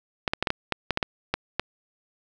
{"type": "clicks", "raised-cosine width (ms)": 0.3, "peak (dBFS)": -7, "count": 11, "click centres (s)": [0.278, 0.335, 0.426, 0.472, 0.504, 0.723, 0.907, 0.974, 1.028, 1.34, 1.596], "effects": []}